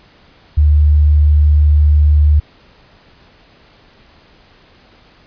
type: tone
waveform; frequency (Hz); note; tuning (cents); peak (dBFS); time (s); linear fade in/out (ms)
sine; 74.5; D2; +25; -6; 0.57-2.4; 10
effects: pink hiss -47 dBFS RMS until 5.26 s + resampled to 11025 Hz